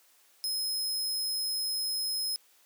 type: tone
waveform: sawtooth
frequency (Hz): 5130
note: E8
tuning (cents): -48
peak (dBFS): -27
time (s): 0.44-2.36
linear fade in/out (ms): 0
effects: white hiss -63 dBFS RMS until 2.65 s + high-pass 400 Hz 12 dB/octave